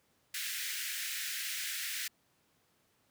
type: high-pass noise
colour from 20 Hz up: pink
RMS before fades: -38 dBFS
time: 0.34-2.08 s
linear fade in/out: 5 ms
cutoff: 1600 Hz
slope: 48 dB/octave
effects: pink hiss -72 dBFS RMS until 3.1 s + high-pass 100 Hz 12 dB/octave